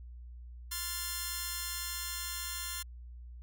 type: chord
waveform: 5% pulse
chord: F major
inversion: second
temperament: just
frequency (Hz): 1047.7 / 1396.9 / 1746.1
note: C6 / F6 / A6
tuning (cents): +2 / 0 / -14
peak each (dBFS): -30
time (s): 0.71-2.83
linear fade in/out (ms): 10
effects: added 60 Hz sine -45 dBFS peak until 3.42 s